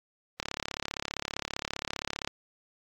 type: click train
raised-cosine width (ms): 0.2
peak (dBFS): -14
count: 67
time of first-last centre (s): 0.4-2.275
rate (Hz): 35.2
effects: AAC 64 kbps